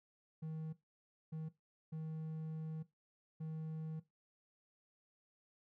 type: tone bursts at uneven times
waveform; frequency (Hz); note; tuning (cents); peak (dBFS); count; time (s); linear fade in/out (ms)
triangle; 158.2; D#3; +29; -39; 4; 0.42-0.73 / 1.32-1.49 / 1.92-2.83 / 3.4-4; 10
effects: noise-tail reverb RT60 0.2 s tail -17 dB re dry